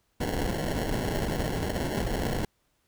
pink noise with sample-and-hold, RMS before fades -29 dBFS, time 0.2-2.45 s, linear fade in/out 5 ms, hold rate 1225 Hz, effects pink hiss -72 dBFS RMS until 2.87 s

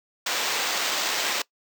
blue noise with sample-and-hold, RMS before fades -26 dBFS, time 0.26-1.42 s, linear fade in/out 5 ms, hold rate 11025 Hz, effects noise-tail reverb RT60 0.1 s tail -22 dB re dry + high-pass 400 Hz 12 dB/octave

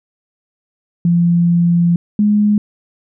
sine tone pair in turn, 171.9 / 208.5 Hz, F3 / G#3, -27 / +7 cents, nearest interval minor third, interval 334 cents, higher second, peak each -9 dBFS, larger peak neither, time 1.05-1.96 / 2.19-2.58 s, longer first, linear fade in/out 2 ms, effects none

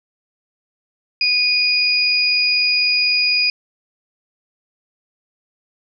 sine tone pair together, 2466 / 4912 Hz, D#7 / D#8, -16 / -23 cents, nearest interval octave, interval 1193 cents, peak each -17 / -16 dBFS, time 1.21-3.5 s, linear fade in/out 2 ms, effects none

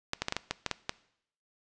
clicks, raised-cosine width 0.2 ms, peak -12 dBFS, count 9, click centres 0.134 / 0.22 / 0.284 / 0.324 / 0.366 / 0.51 / 0.663 / 0.713 / 0.894 s, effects noise-tail reverb RT60 0.7 s tail -20 dB re dry + resampled to 22050 Hz

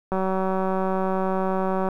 click train, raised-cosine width 1 ms, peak -12 dBFS, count 335, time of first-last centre 0.12-1.887 s, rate 189 Hz, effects 9-bit

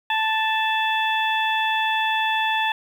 harmonic tone with a mistuned harmonic, 880 Hz, A5, in tune, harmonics 1 / 2 / 3 / 4, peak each -22 / -25 / -27 / -28 dBFS, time 0.1-2.72 s, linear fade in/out 2 ms, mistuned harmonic 4, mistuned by -36 cents, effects 8-bit

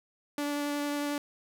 sawtooth tone with vibrato, 290 Hz, D4, 22 cents flat, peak -26 dBFS, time 0.38-1.18 s, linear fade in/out 2 ms, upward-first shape triangle, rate 11 Hz, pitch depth 10 cents each way, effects none

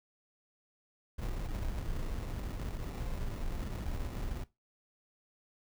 brown noise with sample-and-hold, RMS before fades -37 dBFS, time 1.18-4.44 s, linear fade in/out 10 ms, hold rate 1575 Hz, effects noise-tail reverb RT60 0.2 s tail -17 dB re dry

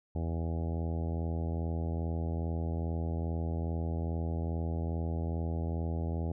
harmonic tone, 82.41 Hz, E2, in tune, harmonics 1 / 2 / 3 / 4 / 5 / 6 / 7 / 8 / 9 / 10, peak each -32 / -38 / -42 / -44 / -46 / -48 / -49 / -50 / -51 / -52 dBFS, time 0.15-6.32 s, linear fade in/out 5 ms, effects none

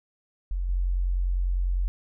sine tone with level steps, 45 Hz, F#1, 47 cents flat, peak -25 / -22 dBFS, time 0.51-1.88 s, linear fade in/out 0 ms, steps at 0.69 s, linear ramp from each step 5 ms, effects none

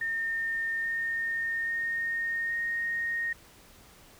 sine tone with pitch steps, 1820 / 1832.7 / 1845.4 / 1858.2 Hz, A#6 / A#6 / A#6 / A#6, -42 / -30 / -18 / -6 cents, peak -28 dBFS, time 0.01-3.33 s, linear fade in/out 5 ms, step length 830 ms, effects pink hiss -55 dBFS RMS until 4.19 s

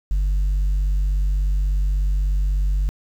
sine tone, 48.24 Hz, G1, 27 cents flat, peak -14 dBFS, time 0.11-2.89 s, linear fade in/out 0 ms, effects tanh soft clip ceiling -16 dBFS + 8-bit

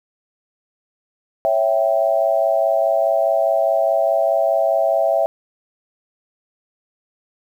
sine chord, C# diminished, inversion none, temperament equal, 554.4 / 659.3 / 784 Hz, C#5 / E5 / G5, 0 / 0 / 0 cents, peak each -20 / -16 / -22 dBFS, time 1.45-5.26 s, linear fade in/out 0 ms, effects 8-bit

